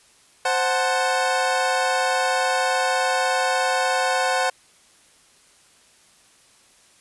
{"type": "chord", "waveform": "25% pulse", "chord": "F# diminished", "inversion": "second", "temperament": "equal", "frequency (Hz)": [523.3, 740, 880], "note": ["C5", "F#5", "A5"], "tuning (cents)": [0, 0, 0], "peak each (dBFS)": [-20, -18, -24], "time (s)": [0.45, 4.5], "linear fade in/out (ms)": 5, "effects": ["white hiss -55 dBFS RMS until 7 s", "resampled to 24000 Hz"]}